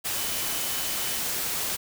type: tone in noise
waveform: sine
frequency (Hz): 3013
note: F#7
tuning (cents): +31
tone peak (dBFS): -40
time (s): 0.14-1.2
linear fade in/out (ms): 20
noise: white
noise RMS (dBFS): -29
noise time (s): 0.04-1.77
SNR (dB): -14
effects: none